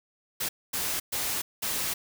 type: noise bursts at uneven times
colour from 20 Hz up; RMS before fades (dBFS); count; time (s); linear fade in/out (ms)
white; -30; 4; 0.4-0.49 / 0.73-1 / 1.12-1.42 / 1.62-1.94; 10
effects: none